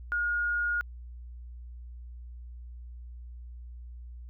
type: tone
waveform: sine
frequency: 1431 Hz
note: F6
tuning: 42 cents sharp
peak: -26 dBFS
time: 0.12-0.81 s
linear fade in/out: 0 ms
effects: added 60 Hz sine -41 dBFS peak until 4.29 s